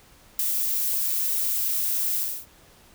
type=noise with ADSR envelope; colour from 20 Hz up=violet; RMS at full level=-21 dBFS; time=0.39-2.46 s; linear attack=4 ms; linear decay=15 ms; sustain=-4 dB; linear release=280 ms; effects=pink hiss -54 dBFS RMS until 2.94 s